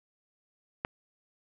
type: click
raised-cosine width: 0.5 ms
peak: -15 dBFS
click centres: 0.849 s
effects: none